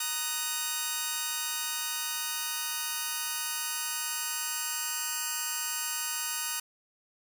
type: chord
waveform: 5% pulse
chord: D# minor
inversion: second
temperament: just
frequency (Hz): 933.4 / 1244.5 / 1493.4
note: A#5 / D#6 / F#6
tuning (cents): +2 / 0 / +16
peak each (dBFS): -24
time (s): 0-6.6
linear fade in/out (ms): 5
effects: none